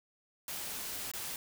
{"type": "noise with dropouts", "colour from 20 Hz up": "white", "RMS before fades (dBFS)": -40, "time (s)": [0.48, 1.36], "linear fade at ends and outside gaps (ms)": 1, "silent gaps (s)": [1.115, 1.136], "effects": []}